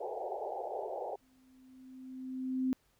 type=band-pass noise; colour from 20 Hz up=white; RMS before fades=-39 dBFS; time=0-1.16 s; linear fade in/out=10 ms; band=370 to 850 Hz; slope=96 dB/octave
type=tone with exponential growth; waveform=sine; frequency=259 Hz; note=C4; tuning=17 cents flat; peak=-27 dBFS; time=1.21-2.73 s; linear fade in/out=0 ms; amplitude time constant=330 ms
effects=pink hiss -72 dBFS RMS until 2.99 s